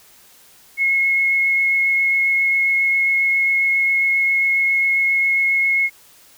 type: tone with vibrato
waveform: sine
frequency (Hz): 2171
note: C#7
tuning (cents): -37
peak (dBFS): -14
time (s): 0.77-5.9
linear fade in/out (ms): 50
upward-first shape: triangle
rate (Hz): 7.4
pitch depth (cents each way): 10
effects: white hiss -49 dBFS RMS until 6.37 s